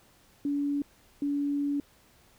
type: tone bursts at uneven times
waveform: sine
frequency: 285.8 Hz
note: D4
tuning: 47 cents flat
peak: -26 dBFS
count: 2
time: 0.45-0.82 / 1.22-1.8 s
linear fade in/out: 2 ms
effects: pink hiss -61 dBFS RMS until 2.38 s